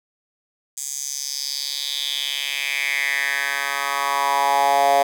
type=tone with high-pass filter sweep; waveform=10% pulse; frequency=140 Hz; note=C#3; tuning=18 cents sharp; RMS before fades=-22 dBFS; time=0.77-5.03 s; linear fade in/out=5 ms; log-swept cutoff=7300 to 660 Hz; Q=4.1; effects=none